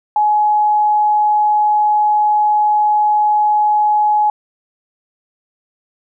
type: tone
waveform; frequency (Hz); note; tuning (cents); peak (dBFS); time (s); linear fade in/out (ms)
sine; 843; G#5; +26; -10; 0.16-4.3; 2
effects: none